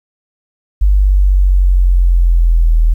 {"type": "linear sweep", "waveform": "sine", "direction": "down", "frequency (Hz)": [49.76, 39.89], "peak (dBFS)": -6, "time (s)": [0.81, 2.94], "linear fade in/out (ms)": 10, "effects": ["8-bit"]}